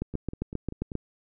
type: two click trains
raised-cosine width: 3 ms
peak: -24 / -16 dBFS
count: 5 / 8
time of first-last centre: 0.14-0.918 / 0.02-0.953 s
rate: 5.14 / 7.5 Hz
effects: none